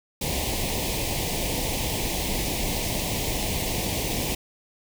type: band-stop noise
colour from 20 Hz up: pink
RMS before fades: -27 dBFS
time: 0.21-4.35 s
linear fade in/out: 5 ms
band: 950 to 2000 Hz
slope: 48 dB/octave
effects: none